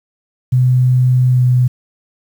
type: tone with pitch glide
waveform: sine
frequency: 126.6 to 125.22 Hz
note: B2 to B2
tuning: +43 to +24 cents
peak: -8 dBFS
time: 0.52-1.68 s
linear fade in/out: 10 ms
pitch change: -19 cents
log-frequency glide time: 1.3-1.44 s
effects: 7-bit